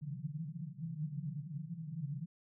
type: band-pass noise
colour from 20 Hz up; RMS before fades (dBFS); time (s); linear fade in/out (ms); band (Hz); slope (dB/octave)
pink; -42; 0.01-2.26; 10; 140 to 170; 96
effects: none